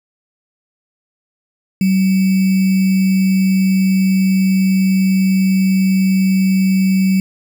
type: tone with sample-and-hold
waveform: sine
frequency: 190 Hz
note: F#3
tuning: 46 cents sharp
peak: -10 dBFS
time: 1.81-7.2 s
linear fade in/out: 2 ms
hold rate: 2450 Hz
effects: none